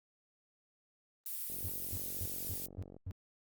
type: noise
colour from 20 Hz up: violet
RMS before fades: -40 dBFS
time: 1.26-2.66 s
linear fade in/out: 2 ms
type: click train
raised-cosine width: 2 ms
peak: -38 dBFS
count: 69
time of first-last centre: 1.5-2.966 s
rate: 46.4 Hz
type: tone bursts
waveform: triangle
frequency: 92.5 Hz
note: F#2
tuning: in tune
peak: -36 dBFS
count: 6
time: 1.64-3.11 s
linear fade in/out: 0 ms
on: 45 ms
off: 240 ms
effects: Opus 32 kbps